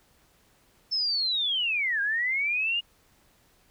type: linear two-way sweep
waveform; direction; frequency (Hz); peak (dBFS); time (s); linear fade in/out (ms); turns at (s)
sine; down then up; 5320 to 1593 to 2879; -24; 0.91-2.81; 20; 2.01
effects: pink hiss -63 dBFS RMS until 3.7 s